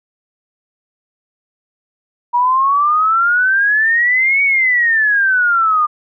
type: exponential two-way sweep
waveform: sine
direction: up then down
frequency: 955 to 2256 to 1200 Hz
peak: -10 dBFS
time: 2.33-5.87 s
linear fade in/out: 20 ms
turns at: 4.43 s
effects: none